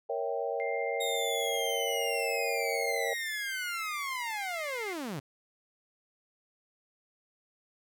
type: chord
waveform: sine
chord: A# diminished seventh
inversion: none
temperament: equal with one note detuned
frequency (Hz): 466.2 / 554.4 / 652.1 / 784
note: A#4 / C#5 / E5 / G5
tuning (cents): 0 / 0 / -19 / 0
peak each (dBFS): -34 / -35 / -37 / -37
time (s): 0.09-3.14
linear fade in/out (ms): 10
type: tone with tremolo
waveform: sine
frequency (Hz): 2102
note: C7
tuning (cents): +7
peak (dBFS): -36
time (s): 0.6-4.93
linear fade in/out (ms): 0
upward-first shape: triangle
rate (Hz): 15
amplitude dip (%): 25
type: linear sweep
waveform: sawtooth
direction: down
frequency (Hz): 3731 to 123.6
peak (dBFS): -31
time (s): 1-5.2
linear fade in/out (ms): 10
effects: none